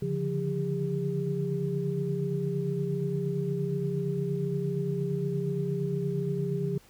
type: tone cluster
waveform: sine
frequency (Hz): 142.7 / 151.3 / 175.3 / 402.2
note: D3 / D#3 / F3 / G4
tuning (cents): -49 / -48 / +7 / +44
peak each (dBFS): -31 / -40 / -32 / -32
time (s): 0.02-6.78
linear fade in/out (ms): 5
effects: pink hiss -58 dBFS RMS until 6.89 s